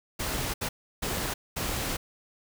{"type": "noise bursts at uneven times", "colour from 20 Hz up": "pink", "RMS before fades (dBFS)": -31, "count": 4, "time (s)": [[0.19, 0.54], [0.61, 0.69], [1.02, 1.34], [1.56, 1.97]], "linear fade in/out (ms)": 10, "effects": []}